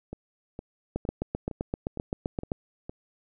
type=two click trains; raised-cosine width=2 ms; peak=-15 / -23 dBFS; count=13 / 7; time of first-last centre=0.96-2.518 / 0.13-2.895 s; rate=7.7 / 2.17 Hz; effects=none